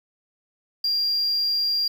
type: tone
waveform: triangle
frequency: 4775 Hz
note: D8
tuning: 28 cents sharp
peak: -18 dBFS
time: 0.84-1.88 s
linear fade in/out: 5 ms
effects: tanh soft clip ceiling -16 dBFS + 8-bit